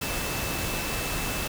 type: tone in noise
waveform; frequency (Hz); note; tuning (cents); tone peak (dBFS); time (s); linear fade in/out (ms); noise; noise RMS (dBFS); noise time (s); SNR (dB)
sine; 2637; E7; 0; -37; 0.01-1.48; 10; pink; -30; 0.01-1.48; -10
effects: none